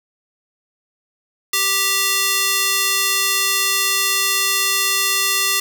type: tone with high-pass filter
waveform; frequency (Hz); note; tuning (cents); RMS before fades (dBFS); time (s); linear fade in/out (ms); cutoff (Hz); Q
square; 392; G4; 0; -18; 1.53-5.6; 5; 2300; 0.56
effects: none